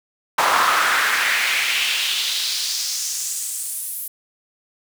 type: noise with high-pass filter sweep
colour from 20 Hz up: brown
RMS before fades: -21 dBFS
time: 0.38-4.08 s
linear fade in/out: 5 ms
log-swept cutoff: 1000 to 12000 Hz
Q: 2.5
effects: none